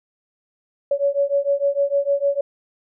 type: beating tone pair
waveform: sine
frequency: 560 / 566.6 Hz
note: C#5 / C#5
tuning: +18 / +38 cents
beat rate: 6.6 Hz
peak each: -20 dBFS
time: 0.91-2.41 s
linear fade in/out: 5 ms
effects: none